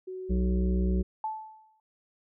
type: tone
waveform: sine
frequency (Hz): 372.5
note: F#4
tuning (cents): +12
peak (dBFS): -35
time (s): 0.07-1.03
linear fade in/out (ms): 10
type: harmonic tone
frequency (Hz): 61.74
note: B1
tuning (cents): 0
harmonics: 1 / 3 / 5 / 7 / 9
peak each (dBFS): -25 / -28 / -42 / -43 / -47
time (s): 0.29-1.03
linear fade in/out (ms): 20
type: tone with exponential decay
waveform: sine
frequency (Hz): 872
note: A5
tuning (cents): -16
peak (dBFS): -27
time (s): 1.24-1.8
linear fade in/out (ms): 2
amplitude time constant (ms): 120
effects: none